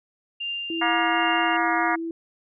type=tone with tremolo; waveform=sine; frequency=2794 Hz; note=F7; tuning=in tune; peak=-26 dBFS; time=0.4-1.57 s; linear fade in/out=10 ms; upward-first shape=triangle; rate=2.5 Hz; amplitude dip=40%
type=tone with vibrato; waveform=sine; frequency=329.6 Hz; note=E4; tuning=in tune; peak=-27 dBFS; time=0.7-2.11 s; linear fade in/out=2 ms; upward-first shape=sine; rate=4.6 Hz; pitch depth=9 cents each way
type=harmonic tone; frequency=238.4 Hz; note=A#3; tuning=39 cents sharp; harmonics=3 / 4 / 5 / 6 / 7 / 8 / 9; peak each=-26 / -27 / -28 / -29 / -29 / -30 / -31 dBFS; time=0.81-1.96 s; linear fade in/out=10 ms
effects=none